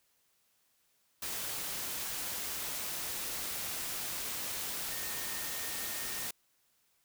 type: tone in noise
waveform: sine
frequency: 1834 Hz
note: A#6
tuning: 29 cents flat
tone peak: -48 dBFS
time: 4.91-6.27 s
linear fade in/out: 5 ms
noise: white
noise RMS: -38 dBFS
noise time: 1.22-6.31 s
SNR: -13 dB
effects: white hiss -73 dBFS RMS until 7.04 s